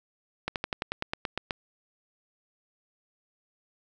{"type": "slowing click train", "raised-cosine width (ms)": 0.3, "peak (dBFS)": -13, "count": 11, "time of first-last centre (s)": [0.48, 1.508], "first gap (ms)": 78, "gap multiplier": 1.06, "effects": []}